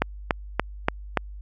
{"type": "click train", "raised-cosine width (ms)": 0.5, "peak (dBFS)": -4, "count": 5, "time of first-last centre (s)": [0.02, 1.173], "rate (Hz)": 3.47, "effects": ["added 50 Hz sine -36 dBFS peak until 1.41 s"]}